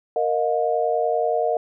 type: chord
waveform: sine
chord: Bb suspended fourth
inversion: none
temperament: equal with one note detuned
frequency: 466.2 / 622.3 / 712.7 Hz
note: Bb4 / Eb5 / F5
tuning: 0 / 0 / +35 cents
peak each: -23 dBFS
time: 0.16-1.57 s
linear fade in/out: 2 ms
effects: none